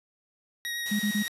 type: tone with vibrato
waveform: 25% pulse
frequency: 1889 Hz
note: A#6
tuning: 22 cents sharp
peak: -27 dBFS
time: 0.65-1.28 s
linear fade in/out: 0 ms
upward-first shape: sine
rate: 9.5 Hz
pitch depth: 9 cents each way
type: noise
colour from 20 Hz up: white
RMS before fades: -41 dBFS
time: 0.86-1.28 s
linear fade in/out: 0 ms
type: tone bursts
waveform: sine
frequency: 207.7 Hz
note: G#3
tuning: in tune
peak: -24 dBFS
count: 3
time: 0.91-1.23 s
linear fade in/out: 10 ms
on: 86 ms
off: 31 ms
effects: resampled to 32000 Hz